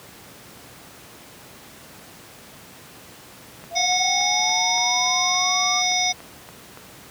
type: click train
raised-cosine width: 0.5 ms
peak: -26 dBFS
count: 12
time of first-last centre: 3.64-6.774 s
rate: 3.51 Hz
type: linear sweep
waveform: sine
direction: up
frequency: 674 to 1194 Hz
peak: -27 dBFS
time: 3.7-5.83 s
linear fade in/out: 50 ms
type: harmonic tone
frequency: 730 Hz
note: F#5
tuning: 24 cents flat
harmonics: 1 / 3 / 5 / 7 / 8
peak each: -25 / -25 / -25 / -25 / -25 dBFS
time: 3.75-6.13 s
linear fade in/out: 20 ms
effects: pink hiss -44 dBFS RMS until 7.1 s + high-pass 100 Hz 12 dB/octave